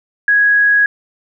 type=tone; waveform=sine; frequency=1661.2 Hz; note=G#6; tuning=in tune; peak=-8 dBFS; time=0.28-0.86 s; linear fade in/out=2 ms; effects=none